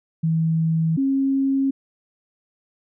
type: tone pair in turn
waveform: sine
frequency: 161.9 / 271.1 Hz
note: E3 / C#4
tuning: -31 / -38 cents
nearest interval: major sixth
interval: 893 cents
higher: second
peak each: -17 dBFS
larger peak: neither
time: 0.23-0.97 / 0.97-1.71 s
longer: neither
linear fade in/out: 10 ms
effects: none